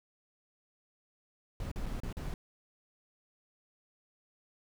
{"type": "noise with dropouts", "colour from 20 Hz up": "brown", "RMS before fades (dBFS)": -37, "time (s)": [1.6, 2.34], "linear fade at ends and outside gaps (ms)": 1, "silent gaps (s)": [[1.715, 1.759], [1.859, 1.863], [2.002, 2.034], [2.127, 2.169]], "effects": []}